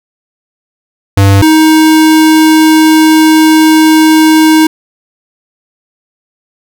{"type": "tone pair in turn", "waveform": "square", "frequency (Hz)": [98.6, 314.8], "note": ["G2", "D#4"], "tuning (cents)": [11, 20], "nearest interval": "octave + minor sixth", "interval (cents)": 2009, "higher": "second", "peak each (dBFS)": -3, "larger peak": "neither", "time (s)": [[1.17, 1.42], [1.42, 4.67]], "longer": "second", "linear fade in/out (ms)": 5, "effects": []}